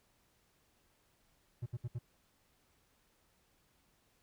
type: tone bursts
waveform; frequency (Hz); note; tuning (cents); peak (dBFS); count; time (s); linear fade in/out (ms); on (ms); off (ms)
triangle; 119.8; A#2; +48; -34; 4; 1.62-1.989; 10; 42; 67
effects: pink hiss -73 dBFS RMS until 4.22 s